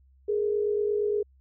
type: tone pair together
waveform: sine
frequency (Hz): 415.3 / 463.9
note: G#4 / A#4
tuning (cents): 0 / -8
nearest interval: major second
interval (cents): 192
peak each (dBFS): -24 / -31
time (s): 0.28-1.23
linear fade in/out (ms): 10
effects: added 66 Hz sine -56 dBFS peak until 1.4 s